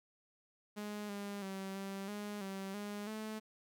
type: tone with pitch steps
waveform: sawtooth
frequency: 208.3 / 202 / 192.9 / 195.3 / 206.9 / 193.6 / 205.8 / 216.9 Hz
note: G#3 / G#3 / G3 / G3 / G#3 / G3 / G#3 / A3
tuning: +5 / -48 / -28 / -6 / -6 / -21 / -16 / -25 cents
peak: -37 dBFS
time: 0.76-3.4 s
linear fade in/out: 20 ms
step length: 330 ms
effects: 13-bit